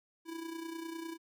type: tone with amplitude modulation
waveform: square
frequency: 329.6 Hz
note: E4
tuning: in tune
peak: -38 dBFS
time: 0.25-1.18 s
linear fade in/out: 50 ms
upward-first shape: sine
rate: 29.9 Hz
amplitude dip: 60%
effects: none